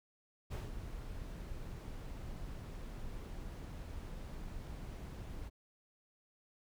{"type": "noise with ADSR envelope", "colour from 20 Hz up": "brown", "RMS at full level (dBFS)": -38, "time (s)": [0.5, 5.5], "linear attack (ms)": 24, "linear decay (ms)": 170, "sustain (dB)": -7, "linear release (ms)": 27, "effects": []}